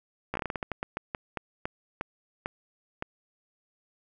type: slowing click train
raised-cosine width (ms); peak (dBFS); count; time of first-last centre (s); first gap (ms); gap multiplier
0.5; -16; 18; 0.34-3.024; 14; 1.26
effects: none